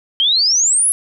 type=exponential sweep; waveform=sine; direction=up; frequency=3092 to 11200 Hz; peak=-11 dBFS; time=0.2-0.92 s; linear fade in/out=0 ms; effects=none